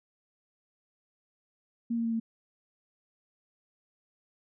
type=tone with pitch steps; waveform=sine; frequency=233.1 / 230.8 / 228.6 / 226.3 Hz; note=A#3 / A#3 / A#3 / A3; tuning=0 / -17 / -34 / +49 cents; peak=-27 dBFS; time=1.9-2.2 s; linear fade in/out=10 ms; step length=75 ms; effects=none